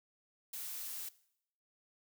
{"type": "noise", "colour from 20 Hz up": "blue", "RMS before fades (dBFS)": -43, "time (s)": [0.53, 1.09], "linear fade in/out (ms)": 5, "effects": ["noise-tail reverb RT60 0.7 s tail -19 dB re dry"]}